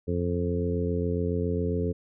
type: harmonic tone with a mistuned harmonic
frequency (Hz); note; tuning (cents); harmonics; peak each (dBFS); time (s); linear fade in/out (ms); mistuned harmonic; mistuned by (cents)
87.31; F2; 0; 1 / 2 / 3 / 4 / 5 / 6; -29 / -31 / -33 / -37 / -30 / -38; 0.07-1.93; 20; 1; +17
effects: none